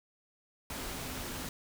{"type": "tone in noise", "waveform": "sine", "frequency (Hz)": 256.6, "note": "C4", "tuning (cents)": -34, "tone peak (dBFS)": -49, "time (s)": [0.7, 1.49], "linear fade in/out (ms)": 2, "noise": "pink", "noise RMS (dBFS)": -40, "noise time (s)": [0.7, 1.49], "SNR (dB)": -12, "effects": []}